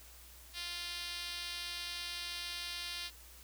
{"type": "tone with band-pass filter", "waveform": "5% pulse", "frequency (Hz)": 349.2, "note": "F4", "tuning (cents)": 0, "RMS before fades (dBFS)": -42, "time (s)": [0.53, 3.11], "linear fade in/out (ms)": 50, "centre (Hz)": 4800, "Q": 1.2, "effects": ["added 60 Hz sine -57 dBFS peak until 3.43 s", "white hiss -57 dBFS RMS until 3.43 s"]}